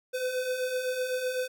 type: beating tone pair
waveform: square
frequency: 501 / 508.9 Hz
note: B4 / C5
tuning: +25 / -48 cents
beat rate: 7.9 Hz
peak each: -37 / -30 dBFS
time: 0.13-1.48 s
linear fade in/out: 20 ms
effects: none